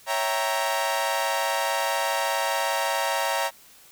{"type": "chord", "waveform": "sawtooth", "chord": "C# diminished seventh", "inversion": "none", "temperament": "equal with one note detuned", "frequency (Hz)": [554.4, 659.3, 780.8, 932.3], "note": ["C#5", "E5", "G5", "Bb5"], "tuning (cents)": [0, 0, -7, 0], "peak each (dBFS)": [-26, -26, -27, -23], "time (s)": [0.06, 3.51], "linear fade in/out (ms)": 50, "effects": ["white hiss -52 dBFS RMS until 3.91 s"]}